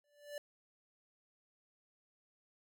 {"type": "tone with exponential growth", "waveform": "square", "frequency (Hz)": 584, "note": "D5", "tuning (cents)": -10, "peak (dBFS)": -40, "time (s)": [0.04, 0.38], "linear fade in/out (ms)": 2, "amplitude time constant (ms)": 72, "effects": []}